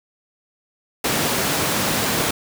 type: high-pass noise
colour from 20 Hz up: pink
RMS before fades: -21 dBFS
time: 1.04-2.31 s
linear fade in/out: 5 ms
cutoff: 140 Hz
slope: 12 dB/octave
effects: none